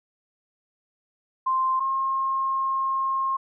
sine tone pair in turn, 1046.5 / 1070.3 Hz, C6 / C6, 0 / +39 cents, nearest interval unison, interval 39 cents, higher second, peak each -20 / -22 dBFS, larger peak first, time 1.46-1.8 / 1.8-3.37 s, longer second, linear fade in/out 10 ms, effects none

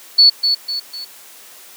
sine tone with echo, 4435 Hz, C#8, in tune, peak -5 dBFS, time 0.18-0.3 s, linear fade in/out 10 ms, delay 250 ms, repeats 3, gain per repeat -7 dB, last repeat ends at 1.05 s, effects white hiss -41 dBFS RMS until 1.76 s + high-pass 300 Hz 12 dB/octave

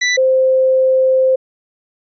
sawtooth / sine tone pair in turn, 1979 / 521.9 Hz, B6 / C5, +3 / -4 cents, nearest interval octave + major seventh, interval 2307 cents, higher first, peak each -9 dBFS, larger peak neither, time 0.01-0.17 / 0.17-1.36 s, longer second, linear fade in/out 10 ms, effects resampled to 16000 Hz

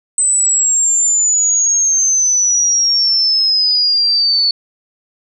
sine exponential sweep, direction down, 8130 to 4440 Hz, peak -10 dBFS, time 0.18-4.51 s, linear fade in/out 2 ms, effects none

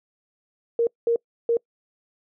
sine tone bursts at uneven times, 466.2 Hz, A#4, in tune, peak -17 dBFS, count 3, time 0.79-0.87 / 1.07-1.16 / 1.49-1.57 s, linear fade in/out 2 ms, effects noise-tail reverb RT60 0.1 s tail -26 dB re dry

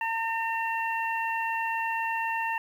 harmonic tone, 908 Hz, A#5, 46 cents flat, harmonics 1 / 2 / 3, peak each -29 / -32 / -34 dBFS, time 0.01-2.58 s, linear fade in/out 2 ms, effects 9-bit

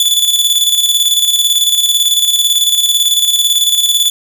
sawtooth tone with tremolo, 3466 Hz, A7, 27 cents flat, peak -4 dBFS, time 0-4.1 s, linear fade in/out 2 ms, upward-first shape square, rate 18 Hz, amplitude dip 50%, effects 7-bit

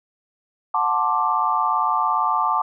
sine chord, D dominant seventh, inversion first, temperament just, 734.2 / 881 / 1057.2 / 1174.7 Hz, F#5 / A5 / C6 / D6, -14 / +2 / +18 / 0 cents, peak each -26 / -22 / -25 / -21 dBFS, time 0.74-2.62 s, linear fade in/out 5 ms, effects none

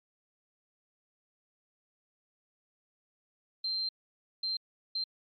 sine tone bursts at uneven times, 4145 Hz, C8, 17 cents flat, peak -30 dBFS, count 3, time 3.64-3.89 / 4.43-4.57 / 4.95-5.04 s, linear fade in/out 5 ms, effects MP3 32 kbps

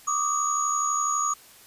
sine tone cluster, 1152 / 1224 / 6720 Hz, D6 / D#6 / G#8, -34 / -29 / +19 cents, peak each -27 dBFS, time 0.07-1.34 s, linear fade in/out 10 ms, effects white hiss -51 dBFS RMS until 1.66 s + resampled to 32000 Hz

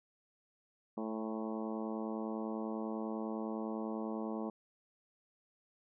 harmonic tone with a mistuned harmonic, 110 Hz, A2, in tune, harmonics 2 / 3 / 4 / 5 / 6 / 7 / 8 / 9 / 10, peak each -39 / -43 / -45 / -47 / -49 / -50 / -51 / -52 / -53 dBFS, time 0.97-4.5 s, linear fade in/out 5 ms, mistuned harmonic 7, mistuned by +24 cents, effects none

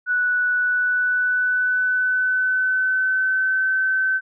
sine tone with pitch glide, 1478 to 1532.8 Hz, F#6 to G6, -2 to -39 cents, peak -17 dBFS, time 0.06-4.21 s, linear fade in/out 50 ms, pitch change +63 cents, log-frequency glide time 0.54-3.69 s, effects none

